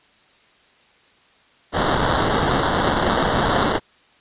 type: noise with sample-and-hold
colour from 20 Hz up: violet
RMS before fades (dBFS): -19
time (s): 1.72-3.8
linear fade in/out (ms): 50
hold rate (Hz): 2450
effects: white hiss -55 dBFS RMS until 4.2 s + resampled to 8000 Hz